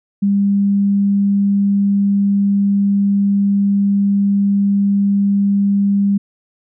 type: tone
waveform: sine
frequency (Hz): 200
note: G3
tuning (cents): +35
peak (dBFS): -11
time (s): 0.22-6.18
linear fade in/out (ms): 10
effects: none